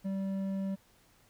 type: tone with hard clipping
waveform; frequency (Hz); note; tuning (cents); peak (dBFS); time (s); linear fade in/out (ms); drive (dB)
sine; 193.7; G3; -20; -33; 0.04-0.76; 20; 6
effects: pink hiss -65 dBFS RMS until 1.29 s